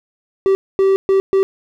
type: tone bursts at uneven times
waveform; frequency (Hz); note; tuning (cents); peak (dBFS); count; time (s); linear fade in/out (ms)
triangle; 387; G4; -22; -8; 4; 0.46-0.55 / 0.79-0.96 / 1.09-1.2 / 1.33-1.43; 0
effects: none